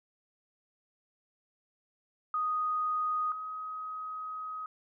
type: tone pair in turn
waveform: sine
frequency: 1244 / 1262.1 Hz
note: D#6 / D#6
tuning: -1 / +24 cents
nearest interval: unison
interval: 25 cents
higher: second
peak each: -28 / -36 dBFS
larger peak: first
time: 2.34-3.32 / 3.32-4.66 s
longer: second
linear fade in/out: 2 ms
effects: none